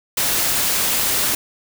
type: noise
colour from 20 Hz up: white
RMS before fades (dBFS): -19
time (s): 0.17-1.35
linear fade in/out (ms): 5
effects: none